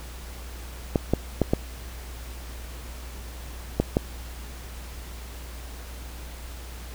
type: clicks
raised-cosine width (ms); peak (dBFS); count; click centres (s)
2; -6; 6; 0.958 / 1.136 / 1.417 / 1.535 / 3.8 / 3.969
effects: added 60 Hz sine -37 dBFS peak until 6.94 s + pink hiss -44 dBFS RMS until 6.94 s